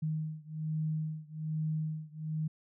sine beating tone pair, 155.56 / 156.76 Hz, D#3 / D#3, 0 / +13 cents, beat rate 1.2 Hz, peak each -35 / -36 dBFS, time 0.02-2.48 s, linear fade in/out 10 ms, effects none

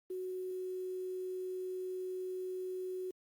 sine tone with quantisation, 370 Hz, F#4, in tune, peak -37 dBFS, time 0.1-3.11 s, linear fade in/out 5 ms, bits 10, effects Opus 32 kbps

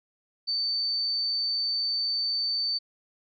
sine tone, 4556 Hz, C#8, 47 cents sharp, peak -25 dBFS, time 0.47-2.79 s, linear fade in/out 20 ms, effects none

